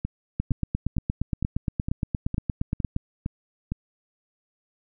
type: two click trains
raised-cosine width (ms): 5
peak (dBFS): -15 / -12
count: 9 / 23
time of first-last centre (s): 0.05-3.72 / 0.4-2.964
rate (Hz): 2.18 / 8.58
effects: none